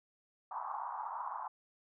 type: band-pass noise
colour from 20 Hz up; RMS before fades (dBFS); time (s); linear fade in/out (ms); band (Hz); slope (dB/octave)
white; -41; 0.51-1.48; 5; 820 to 1100; 48
effects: none